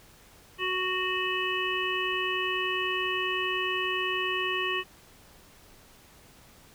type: harmonic tone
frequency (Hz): 370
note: F#4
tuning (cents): 0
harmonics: 1 / 3 / 5 / 7 / 8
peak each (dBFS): -33 / -33 / -33 / -33 / -33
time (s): 0.58-4.84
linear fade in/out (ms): 50
effects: pink hiss -55 dBFS RMS until 6.74 s